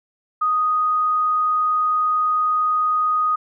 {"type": "tone", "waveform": "sine", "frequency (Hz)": 1244.5, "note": "D#6", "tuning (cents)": 0, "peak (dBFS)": -16, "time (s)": [0.41, 3.36], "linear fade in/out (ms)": 10, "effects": []}